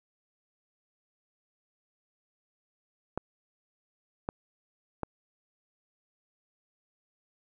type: clicks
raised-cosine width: 1 ms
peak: -17 dBFS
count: 3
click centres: 3.176 / 4.289 / 5.033 s
effects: none